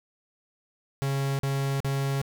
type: tone bursts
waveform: 45% pulse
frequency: 137.5 Hz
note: C#3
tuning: 14 cents flat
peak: -25 dBFS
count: 3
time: 1.02-2.216 s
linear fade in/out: 0 ms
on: 370 ms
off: 43 ms
effects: none